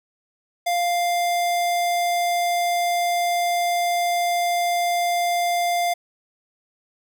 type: tone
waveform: square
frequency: 698.5 Hz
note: F5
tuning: in tune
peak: -20 dBFS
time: 0.66-5.94 s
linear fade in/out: 10 ms
effects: none